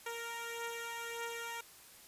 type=beating tone pair; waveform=10% pulse; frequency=465 / 466.7 Hz; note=A#4 / A#4; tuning=-4 / +2 cents; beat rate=1.7 Hz; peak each=-33 / -38 dBFS; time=0.06-1.61 s; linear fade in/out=5 ms; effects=white hiss -57 dBFS RMS until 2.07 s + resampled to 32000 Hz

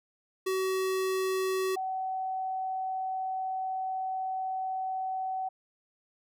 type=tone pair in turn; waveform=square / sine; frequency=378 / 756 Hz; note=F#4 / F#5; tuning=+37 / +37 cents; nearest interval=octave; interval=1200 cents; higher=second; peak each=-28 / -30 dBFS; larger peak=first; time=0.46-1.76 / 1.76-5.49 s; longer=second; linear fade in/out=10 ms; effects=none

